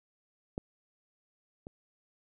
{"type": "clicks", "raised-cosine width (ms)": 2, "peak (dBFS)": [-21, -30], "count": 2, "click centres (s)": [0.579, 1.669], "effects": []}